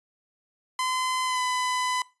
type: tone with pitch glide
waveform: sawtooth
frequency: 1024 to 1004.1 Hz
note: C6 to B5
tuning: -38 to +28 cents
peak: -21 dBFS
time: 0.79-2.02 s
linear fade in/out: 2 ms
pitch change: -34 cents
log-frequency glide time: 1.25-1.41 s
effects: noise-tail reverb RT60 0.3 s tail -21 dB re dry + resampled to 24000 Hz